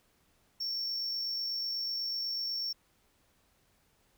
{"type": "tone with amplitude modulation", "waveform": "triangle", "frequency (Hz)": 5460, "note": "F8", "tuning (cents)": -40, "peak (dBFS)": -30, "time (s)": [0.6, 2.73], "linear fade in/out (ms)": 10, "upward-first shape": "sine", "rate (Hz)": 48.1, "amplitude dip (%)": 25, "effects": ["pink hiss -70 dBFS RMS until 4.17 s"]}